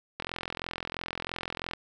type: click train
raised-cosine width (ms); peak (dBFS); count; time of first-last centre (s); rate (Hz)
0.3; -17; 67; 0.2-1.735; 43
effects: none